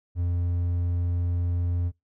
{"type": "tone", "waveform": "triangle", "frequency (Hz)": 87.31, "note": "F2", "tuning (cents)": 0, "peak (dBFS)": -21, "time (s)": [0.15, 1.92], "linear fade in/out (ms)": 50, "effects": ["noise-tail reverb RT60 0.2 s tail -24 dB re dry"]}